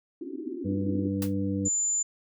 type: band-pass noise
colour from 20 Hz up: pink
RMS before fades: -36 dBFS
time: 0.21-1.08 s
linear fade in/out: 5 ms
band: 250 to 380 Hz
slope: 96 dB/octave
type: harmonic tone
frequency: 98 Hz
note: G2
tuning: in tune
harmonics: 1 / 2 / 3 / 5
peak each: -32 / -30 / -30 / -37 dBFS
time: 0.64-1.69 s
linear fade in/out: 20 ms
type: noise with exponential decay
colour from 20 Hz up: white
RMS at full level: -32 dBFS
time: 1.22-1.34 s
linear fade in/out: 2 ms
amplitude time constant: 24 ms
type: tone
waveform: sine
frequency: 7080 Hz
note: A8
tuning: 10 cents sharp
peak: -24 dBFS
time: 1.65-2.03 s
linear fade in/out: 10 ms
effects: none